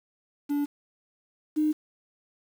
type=tone pair in turn; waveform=triangle / sine; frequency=288.7 / 305.9 Hz; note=D4 / D#4; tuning=-30 / -29 cents; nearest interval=minor second; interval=101 cents; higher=second; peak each=-22 / -21 dBFS; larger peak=second; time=0.49-0.66 / 1.56-1.73 s; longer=neither; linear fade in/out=20 ms; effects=8-bit